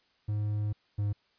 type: tone pair in turn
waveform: triangle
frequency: 104.9 / 102.8 Hz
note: G#2 / G#2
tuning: +18 / -17 cents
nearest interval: unison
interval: 35 cents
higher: first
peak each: -26 / -25 dBFS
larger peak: second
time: 0.28-0.73 / 0.98-1.13 s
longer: first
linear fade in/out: 10 ms
effects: white hiss -69 dBFS RMS until 1.38 s + resampled to 11025 Hz